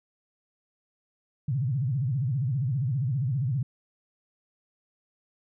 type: tone with vibrato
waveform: sine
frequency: 130.81 Hz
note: C3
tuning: in tune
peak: -24 dBFS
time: 1.48-3.63 s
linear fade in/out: 5 ms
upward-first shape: sine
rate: 15 Hz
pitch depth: 240 cents each way
effects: none